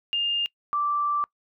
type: tone pair in turn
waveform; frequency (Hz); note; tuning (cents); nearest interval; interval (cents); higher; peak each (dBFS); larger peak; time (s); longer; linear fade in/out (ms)
sine; 2814 / 1170.6; F7 / D6; +12 / -6; octave + minor third; 1518; first; -22; neither; 0.13-0.46 / 0.73-1.24; second; 0
effects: noise-tail reverb RT60 0.1 s tail -24 dB re dry